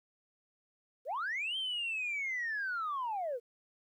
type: linear two-way sweep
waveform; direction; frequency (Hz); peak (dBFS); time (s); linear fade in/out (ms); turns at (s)
sine; up then down; 447.5 to 3174 to 447.5; -32; 1.05-3.4; 50; 1.57
effects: tanh soft clip ceiling -30 dBFS + 12-bit